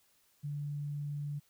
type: tone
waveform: sine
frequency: 145.5 Hz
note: D3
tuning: 16 cents flat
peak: -35 dBFS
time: 0.43-1.4 s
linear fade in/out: 20 ms
effects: white hiss -70 dBFS RMS until 1.49 s